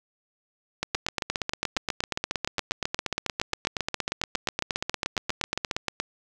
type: two click trains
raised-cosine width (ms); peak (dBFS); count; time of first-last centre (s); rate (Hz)
0.2; -9 / -9; 36 / 45; 0.95-5.712 / 0.83-6; 7.35 / 8.51
effects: none